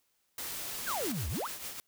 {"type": "noise", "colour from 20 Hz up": "white", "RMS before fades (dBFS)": -39, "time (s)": [0.38, 1.12], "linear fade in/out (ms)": 2}
{"type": "exponential two-way sweep", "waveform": "triangle", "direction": "down then up", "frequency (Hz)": [1767, 65, 1767], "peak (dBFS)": -31, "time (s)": [0.86, 1.48], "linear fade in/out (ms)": 20, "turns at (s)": 1.29}
{"type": "noise with tremolo", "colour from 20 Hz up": "white", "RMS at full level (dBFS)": -39, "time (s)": [0.87, 1.8], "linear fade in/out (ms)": 0, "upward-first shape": "triangle", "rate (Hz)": 6.6, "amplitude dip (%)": 60}
{"effects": ["white hiss -75 dBFS RMS until 1.87 s"]}